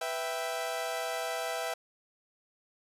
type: chord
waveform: sawtooth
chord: E minor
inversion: second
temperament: equal with one note detuned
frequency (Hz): 495.9 / 659.3 / 784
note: B4 / E5 / G5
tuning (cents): +7 / 0 / 0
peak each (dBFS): -35 / -31 / -34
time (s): 0.01-1.74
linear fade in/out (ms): 5
effects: resampled to 32000 Hz